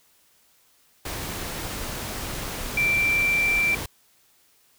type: tone in noise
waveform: sine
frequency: 2349 Hz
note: D7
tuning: in tune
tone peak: -19 dBFS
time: 2.77-3.75 s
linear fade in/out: 5 ms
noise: pink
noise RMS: -32 dBFS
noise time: 1.05-3.86 s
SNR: +10 dB
effects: white hiss -61 dBFS RMS until 4.78 s